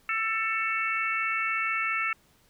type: harmonic tone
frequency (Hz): 444.3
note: A4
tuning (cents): +17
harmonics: 3 / 4 / 5 / 6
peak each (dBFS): -30 / -34 / -30 / -32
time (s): 0.09-2.13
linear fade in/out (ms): 2
effects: pink hiss -63 dBFS RMS until 2.49 s